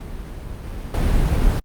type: noise with level steps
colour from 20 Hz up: brown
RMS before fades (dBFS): -31 / -29 / -18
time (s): 0-1.6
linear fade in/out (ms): 10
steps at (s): 0.64 / 0.94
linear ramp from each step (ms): 2
effects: Opus 48 kbps